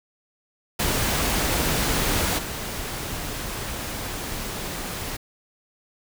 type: noise with level steps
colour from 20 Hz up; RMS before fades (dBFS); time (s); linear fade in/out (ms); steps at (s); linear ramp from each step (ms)
pink; -23 / -31; 0.79-5.17; 10; 2.37; 20
effects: none